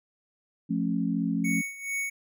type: chord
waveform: sine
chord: F augmented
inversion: none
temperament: just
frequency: 174.61 / 218.3 / 272.8 Hz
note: F3 / A3 / C#4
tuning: 0 / -13 / -28 cents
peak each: -29 dBFS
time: 0.69-1.62 s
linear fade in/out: 20 ms
type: tone with tremolo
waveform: square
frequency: 2224 Hz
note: C#7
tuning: 5 cents sharp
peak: -28 dBFS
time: 1.44-2.1 s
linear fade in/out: 10 ms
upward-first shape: sine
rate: 2.3 Hz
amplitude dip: 80%
effects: none